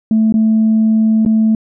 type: tone with dropouts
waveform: sine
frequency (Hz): 220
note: A3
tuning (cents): 0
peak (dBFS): -7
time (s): 0.11-1.55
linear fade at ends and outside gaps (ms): 2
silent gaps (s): 0.324-0.34 / 1.251-1.261
effects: tanh soft clip ceiling -5 dBFS